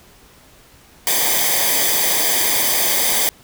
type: noise with comb filter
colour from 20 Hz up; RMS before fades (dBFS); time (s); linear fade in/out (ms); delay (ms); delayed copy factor
white; -17; 1.07-3.29; 0; 0.73; -0.75
effects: pink hiss -48 dBFS RMS until 3.43 s